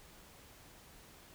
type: silence
effects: pink hiss -58 dBFS RMS until 1.34 s